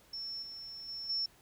sine tone with level steps, 5400 Hz, E8, 41 cents sharp, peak -38 / -43 / -39 / -31 dBFS, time 0.13-1.26 s, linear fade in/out 5 ms, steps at 0.42 / 0.88 / 1.09 s, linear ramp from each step 10 ms, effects pink hiss -63 dBFS RMS until 1.41 s

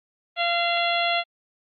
harmonic tone with a mistuned harmonic, 688 Hz, F5, 26 cents flat, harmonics 1 / 2 / 3 / 4 / 5 / 6, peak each -24 / -30 / -28 / -28 / -28 / -34 dBFS, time 0.36-1.24 s, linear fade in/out 50 ms, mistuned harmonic 5, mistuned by -32 cents, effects Opus 24 kbps

